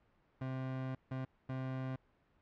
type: tone bursts at uneven times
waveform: 30% pulse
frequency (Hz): 130.81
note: C3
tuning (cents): 0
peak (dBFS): -35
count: 3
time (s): 0.41-0.95 / 1.11-1.25 / 1.49-1.96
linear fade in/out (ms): 5
effects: pink hiss -72 dBFS RMS until 2.41 s + low-pass 2000 Hz 12 dB/octave